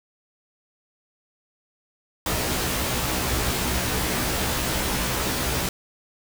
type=noise with comb filter; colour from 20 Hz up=pink; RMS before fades=-25 dBFS; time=2.26-5.69 s; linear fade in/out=2 ms; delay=16 ms; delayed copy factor=+1; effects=none